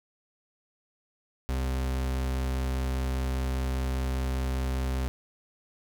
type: tone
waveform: 40% pulse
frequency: 65 Hz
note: C2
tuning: 11 cents flat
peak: -26 dBFS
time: 1.49-5.08 s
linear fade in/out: 0 ms
effects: none